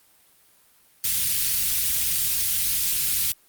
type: band-stop noise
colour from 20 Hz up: white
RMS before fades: -23 dBFS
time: 1.04-3.32 s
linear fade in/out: 2 ms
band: 120 to 2900 Hz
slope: 12 dB/octave
effects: white hiss -58 dBFS RMS until 3.48 s + Opus 32 kbps